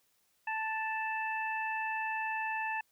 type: harmonic tone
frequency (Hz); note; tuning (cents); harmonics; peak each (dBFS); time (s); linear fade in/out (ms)
880; A5; 0; 1 / 2 / 3; -35 / -37 / -39; 0.47-2.81; 5
effects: white hiss -73 dBFS RMS until 2.91 s